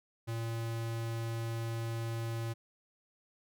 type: tone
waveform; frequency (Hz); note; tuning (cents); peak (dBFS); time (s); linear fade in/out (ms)
square; 114.7; A#2; -28; -35; 0.27-2.54; 20
effects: none